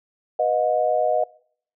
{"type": "chord", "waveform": "sine", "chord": "B major", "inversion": "none", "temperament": "equal with one note detuned", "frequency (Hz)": [493.9, 622.3, 721.8], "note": ["B4", "D#5", "F#5"], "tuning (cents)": [0, 0, -43], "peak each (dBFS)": [-25, -20, -22], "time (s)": [0.39, 1.24], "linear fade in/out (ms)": 5, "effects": ["noise-tail reverb RT60 0.6 s tail -24 dB re dry"]}